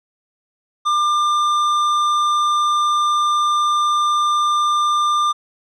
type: tone with tanh clipping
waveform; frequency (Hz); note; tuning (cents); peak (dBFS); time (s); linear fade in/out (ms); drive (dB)
sine; 1196; D6; +31; -16; 0.85-5.33; 20; 11
effects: none